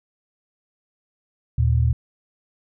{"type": "tone pair together", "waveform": "sine", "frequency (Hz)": [77.5, 117.3], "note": ["D#2", "A#2"], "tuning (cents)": [-6, 11], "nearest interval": "perfect fifth", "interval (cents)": 717, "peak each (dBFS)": -18, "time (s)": [1.58, 1.93], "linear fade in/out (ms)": 5, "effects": []}